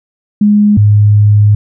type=tone pair in turn; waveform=sine; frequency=207.7 / 104.24 Hz; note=G#3 / G#2; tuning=0 / +7 cents; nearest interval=octave; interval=1193 cents; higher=first; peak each=-4 / -3 dBFS; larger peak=second; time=0.41-0.77 / 0.77-1.55 s; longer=second; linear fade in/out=5 ms; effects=none